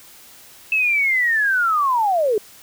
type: linear sweep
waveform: sine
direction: down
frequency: 2637 to 398.3 Hz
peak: -15 dBFS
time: 0.72-2.38 s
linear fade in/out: 2 ms
effects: white hiss -45 dBFS RMS until 2.62 s